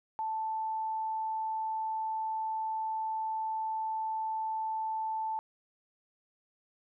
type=tone; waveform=sine; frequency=880 Hz; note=A5; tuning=in tune; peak=-31 dBFS; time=0.19-5.39 s; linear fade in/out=0 ms; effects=none